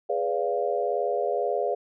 sine chord, G# diminished seventh, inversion none, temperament equal with one note detuned, 415.3 / 493.9 / 575.9 / 698.5 Hz, G#4 / B4 / D5 / F5, 0 / 0 / -34 / 0 cents, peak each -29 dBFS, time 0.09-1.75 s, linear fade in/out 10 ms, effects none

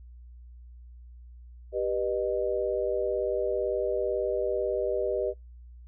sine chord, G augmented, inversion none, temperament just, 392 / 490 / 612.5 Hz, G4 / B4 / D#5, 0 / -14 / -27 cents, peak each -30 dBFS, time 1.72-5.34 s, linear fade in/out 50 ms, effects noise-tail reverb RT60 0.2 s tail -26 dB re dry + added 60 Hz sine -45 dBFS peak until 5.87 s

